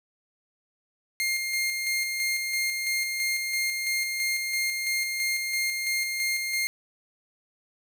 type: tone with tremolo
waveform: sawtooth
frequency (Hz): 2120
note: C7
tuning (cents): +22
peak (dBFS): -21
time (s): 1.2-6.67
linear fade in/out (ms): 0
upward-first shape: square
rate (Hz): 3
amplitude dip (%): 35
effects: none